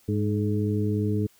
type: harmonic tone with a mistuned harmonic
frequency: 103.3 Hz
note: G#2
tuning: 9 cents flat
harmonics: 1 / 2 / 3 / 4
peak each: -25 / -28 / -30 / -31 dBFS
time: 0.08-1.27 s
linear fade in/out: 10 ms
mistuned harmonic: 4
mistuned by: +47 cents
effects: white hiss -60 dBFS RMS until 1.39 s